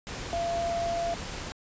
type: tone in noise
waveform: sine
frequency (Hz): 682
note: F5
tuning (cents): -41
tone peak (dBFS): -27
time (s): 0.33-1.14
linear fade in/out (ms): 0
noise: pink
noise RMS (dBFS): -37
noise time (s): 0.07-1.52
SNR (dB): +7
effects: resampled to 16000 Hz